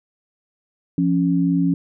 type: tone pair together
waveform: sine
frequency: 173.1 / 276.9 Hz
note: F3 / C#4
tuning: -15 / -2 cents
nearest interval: minor sixth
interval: 813 cents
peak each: -18 dBFS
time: 0.98-1.74 s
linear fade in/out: 2 ms
effects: none